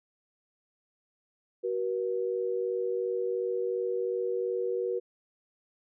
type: tone pair together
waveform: sine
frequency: 376.4 / 479.2 Hz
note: F#4 / A#4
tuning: +30 / +48 cents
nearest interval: major third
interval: 418 cents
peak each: -31 / -30 dBFS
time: 1.63-5 s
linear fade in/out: 20 ms
effects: none